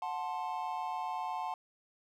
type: chord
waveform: triangle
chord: F# diminished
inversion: none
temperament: equal with one note detuned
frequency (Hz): 732.3 / 880 / 1046.5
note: F#5 / A5 / C6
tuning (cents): -18 / 0 / 0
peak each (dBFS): -37 / -36 / -39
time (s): 0.02-1.54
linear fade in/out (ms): 2
effects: none